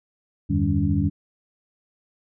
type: tone cluster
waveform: sine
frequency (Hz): 82.7 / 96.8 / 151.5 / 198.4 / 284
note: E2 / G2 / D#3 / G3 / C#4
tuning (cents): +6 / -21 / -46 / +21 / +42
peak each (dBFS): -25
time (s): 0.49-1.1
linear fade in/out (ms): 20
effects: none